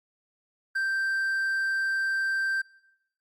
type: tone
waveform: triangle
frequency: 1568 Hz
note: G6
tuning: in tune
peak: -23 dBFS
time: 0.75-2.62 s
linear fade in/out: 10 ms
effects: noise-tail reverb RT60 0.9 s tail -23 dB re dry + Opus 48 kbps